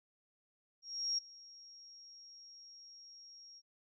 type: tone with ADSR envelope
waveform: sine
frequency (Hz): 5588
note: F8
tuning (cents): 0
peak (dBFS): -31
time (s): 0.82-3.62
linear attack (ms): 360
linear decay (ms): 11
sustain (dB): -22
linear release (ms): 45
effects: none